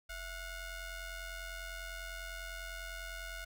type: ring-modulated tone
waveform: sawtooth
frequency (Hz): 710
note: F5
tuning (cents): +28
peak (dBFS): -35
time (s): 0.09-3.45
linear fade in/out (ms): 10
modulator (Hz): 755
effects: none